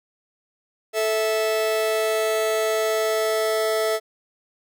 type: tone pair together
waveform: 45% pulse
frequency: 437.3 / 656 Hz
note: A4 / E5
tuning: -11 / -9 cents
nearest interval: perfect fifth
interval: 702 cents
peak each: -23 dBFS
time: 0.93-4 s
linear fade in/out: 50 ms
effects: none